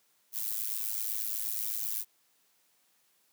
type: noise with amplitude modulation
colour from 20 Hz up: violet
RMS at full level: -30 dBFS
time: 0.32-2.05 s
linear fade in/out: 50 ms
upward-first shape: sine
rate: 108 Hz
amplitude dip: 95%
effects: white hiss -70 dBFS RMS until 3.32 s + high-pass 150 Hz 12 dB/octave